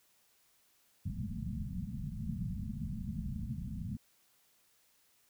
white low-pass noise, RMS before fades -39 dBFS, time 1.05-3.97 s, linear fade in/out 5 ms, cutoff 230 Hz, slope 96 dB/octave, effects white hiss -70 dBFS RMS until 5.29 s

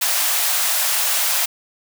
white high-pass noise, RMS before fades -19 dBFS, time 0.01-1.46 s, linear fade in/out 10 ms, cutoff 590 Hz, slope 48 dB/octave, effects none

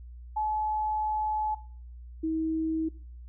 sine tone pair in turn, 857 / 319.9 Hz, A5 / D#4, -46 / +48 cents, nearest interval octave + perfect fourth, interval 1706 cents, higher first, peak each -26 dBFS, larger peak neither, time 0.36-1.55 / 2.23-2.89 s, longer first, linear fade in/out 10 ms, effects noise-tail reverb RT60 0.5 s tail -20 dB re dry + added 60 Hz sine -42 dBFS peak until 3.28 s

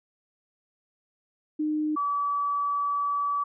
sine tone pair in turn, 305.3 / 1147.7 Hz, D#4 / D6, -33 / -40 cents, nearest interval octave + major seventh, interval 2293 cents, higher second, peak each -24 dBFS, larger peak neither, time 1.59-1.96 / 1.96-3.44 s, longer second, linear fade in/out 10 ms, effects none

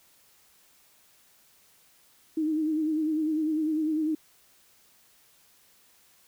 sine tone with vibrato, 311.1 Hz, D#4, in tune, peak -24 dBFS, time 2.37-4.15 s, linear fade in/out 5 ms, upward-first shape sine, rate 10 Hz, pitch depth 52 cents each way, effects white hiss -61 dBFS RMS until 6.27 s

